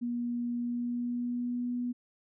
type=tone with pitch glide; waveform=sine; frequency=240 to 244.5 Hz; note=B3 to B3; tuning=-49 to -17 cents; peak=-30 dBFS; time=0.01-1.93 s; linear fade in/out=20 ms; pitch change=+32 cents; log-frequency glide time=0.58-1.72 s; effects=none